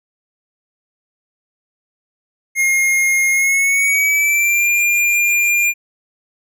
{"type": "tone with pitch glide", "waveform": "square", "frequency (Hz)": [2139, 2401], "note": ["C7", "D7"], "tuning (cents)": [38, 38], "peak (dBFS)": -13, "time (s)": [2.55, 5.74], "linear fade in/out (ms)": 50, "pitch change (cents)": 200, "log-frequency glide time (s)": [3.3, 4.7], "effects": []}